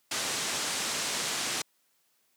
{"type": "low-pass noise", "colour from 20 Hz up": "white", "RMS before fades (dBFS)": -32, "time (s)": [0.11, 1.62], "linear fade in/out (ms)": 5, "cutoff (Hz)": 8300, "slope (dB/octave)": 24, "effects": ["white hiss -71 dBFS RMS until 2.36 s", "high-pass 150 Hz 12 dB/octave"]}